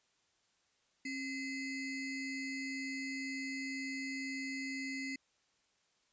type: ring-modulated tone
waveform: square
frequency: 1159 Hz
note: D6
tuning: 23 cents flat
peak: -36 dBFS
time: 1.05-5.16 s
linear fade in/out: 5 ms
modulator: 889 Hz
effects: white hiss -75 dBFS RMS until 6.12 s + resampled to 16000 Hz